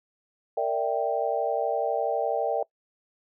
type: chord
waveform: sine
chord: E half-diminished seventh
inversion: second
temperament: equal with one note detuned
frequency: 459.7 / 587.3 / 659.3 / 784 Hz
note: Bb4 / D5 / E5 / G5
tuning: -24 / 0 / 0 / 0 cents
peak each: -29 dBFS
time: 0.57-2.63 s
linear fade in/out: 5 ms
effects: noise-tail reverb RT60 0.1 s tail -23 dB re dry